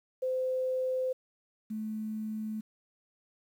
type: tone pair in turn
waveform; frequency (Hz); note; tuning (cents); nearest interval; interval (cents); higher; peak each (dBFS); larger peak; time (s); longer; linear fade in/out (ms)
sine; 515 / 216.5; C5 / A3; -28 / -28; octave + minor third; 1500; first; -28 / -33; first; 0.22-1.13 / 1.7-2.61; neither; 10
effects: 10-bit